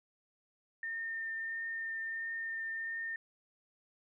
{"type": "tone with vibrato", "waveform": "sine", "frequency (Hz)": 1814, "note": "A#6", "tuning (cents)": -48, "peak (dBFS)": -36, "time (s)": [0.83, 3.16], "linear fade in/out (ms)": 2, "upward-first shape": "triangle", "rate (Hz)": 1.5, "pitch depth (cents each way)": 11, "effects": []}